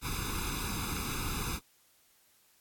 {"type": "noise with comb filter", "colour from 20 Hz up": "pink", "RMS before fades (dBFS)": -35, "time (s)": [0.01, 1.6], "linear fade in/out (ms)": 50, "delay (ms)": 0.8, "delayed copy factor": 1, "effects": ["white hiss -66 dBFS RMS until 2.6 s", "AAC 64 kbps"]}